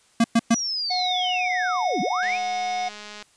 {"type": "tone bursts", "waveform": "square", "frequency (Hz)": 230, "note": "A#3", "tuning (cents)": -23, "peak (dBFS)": -15, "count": 3, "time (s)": [0.2, 0.546], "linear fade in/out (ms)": 5, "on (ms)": 42, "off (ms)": 110}
{"type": "linear two-way sweep", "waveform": "sine", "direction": "down then up", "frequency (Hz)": [6060, 166.1, 2691], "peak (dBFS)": -24, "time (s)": [0.5, 2.39], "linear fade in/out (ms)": 50, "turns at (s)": 2.01}
{"type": "harmonic tone", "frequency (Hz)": 730, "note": "F#5", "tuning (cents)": -24, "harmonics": [1, 3, 5, 7, 8], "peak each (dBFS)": [-24, -34, -39, -40, -44], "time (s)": [0.9, 2.89], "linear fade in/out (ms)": 10}
{"type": "click train", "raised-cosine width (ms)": 0.2, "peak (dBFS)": -22, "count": 209, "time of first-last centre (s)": [2.23, 3.225], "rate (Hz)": 209}
{"effects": ["white hiss -59 dBFS RMS until 3.36 s", "resampled to 22050 Hz"]}